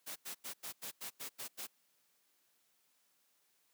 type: noise bursts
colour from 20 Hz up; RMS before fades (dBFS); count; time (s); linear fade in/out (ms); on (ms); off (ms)
white; -44; 9; 0.06-1.672; 20; 100; 89
effects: white hiss -75 dBFS RMS until 3.73 s + high-pass 150 Hz 12 dB/octave